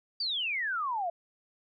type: exponential sweep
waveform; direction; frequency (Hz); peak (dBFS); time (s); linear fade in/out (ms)
sine; down; 4776 to 659.3; -29; 0.2-1.1; 5
effects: none